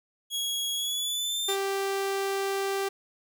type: tone with pitch glide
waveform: sawtooth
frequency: 3322 to 3581 Hz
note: G#7 to A7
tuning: 0 to +30 cents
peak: -25 dBFS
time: 0.3-1.57 s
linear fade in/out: 50 ms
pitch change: +130 cents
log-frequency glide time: 0.74-1.41 s
type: tone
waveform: sawtooth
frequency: 392 Hz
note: G4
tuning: in tune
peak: -23 dBFS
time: 1.48-2.89 s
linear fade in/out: 10 ms
effects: none